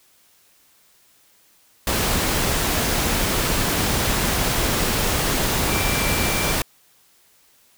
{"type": "tone in noise", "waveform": "sine", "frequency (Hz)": 2349, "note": "D7", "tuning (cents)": 0, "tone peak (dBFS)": -28, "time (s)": [5.7, 6.52], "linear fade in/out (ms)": 2, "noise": "pink", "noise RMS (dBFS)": -21, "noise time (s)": [1.87, 6.62], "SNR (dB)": -10, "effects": ["white hiss -57 dBFS RMS until 7.77 s"]}